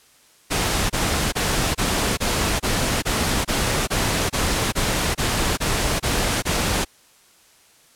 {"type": "noise bursts", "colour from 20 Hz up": "pink", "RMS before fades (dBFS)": -21, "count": 15, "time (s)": [0.5, 6.85], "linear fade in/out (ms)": 20, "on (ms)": 400, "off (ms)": 25, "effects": ["white hiss -54 dBFS RMS until 7.95 s", "low-pass 11000 Hz 12 dB/octave"]}